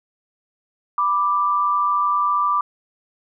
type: tone pair together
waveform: sine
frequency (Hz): 987.8 / 1177.9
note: B5 / D6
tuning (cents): 0 / +5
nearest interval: minor third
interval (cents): 305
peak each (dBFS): -23 / -17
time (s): 0.98-2.61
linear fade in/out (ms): 2
effects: none